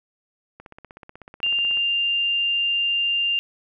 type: click train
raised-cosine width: 0.5 ms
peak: -26 dBFS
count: 20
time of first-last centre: 0.6-1.773 s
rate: 16.2 Hz
type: tone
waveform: sine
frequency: 2794 Hz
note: F7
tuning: in tune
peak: -19 dBFS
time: 1.43-3.39 s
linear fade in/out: 0 ms
effects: none